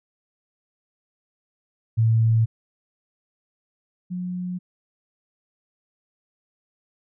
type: tone pair in turn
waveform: sine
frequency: 112.8 / 180.3 Hz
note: A2 / F#3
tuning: +44 / -45 cents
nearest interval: minor sixth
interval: 811 cents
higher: second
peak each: -15 / -26 dBFS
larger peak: first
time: 1.97-2.46 / 4.1-4.59 s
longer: neither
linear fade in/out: 20 ms
effects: none